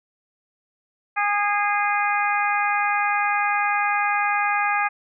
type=harmonic tone with a mistuned harmonic; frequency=410 Hz; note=G#4; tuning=22 cents flat; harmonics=2 / 3 / 4 / 5 / 6; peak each=-23 / -25 / -26 / -27 / -28 dBFS; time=1.16-4.89 s; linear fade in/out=20 ms; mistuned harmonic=5; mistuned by=+25 cents; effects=none